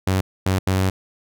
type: tone bursts at uneven times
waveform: sawtooth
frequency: 94.5 Hz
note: F#2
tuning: 37 cents sharp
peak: -13 dBFS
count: 3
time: 0.07-0.21 / 0.46-0.59 / 0.67-0.9 s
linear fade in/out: 5 ms
effects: none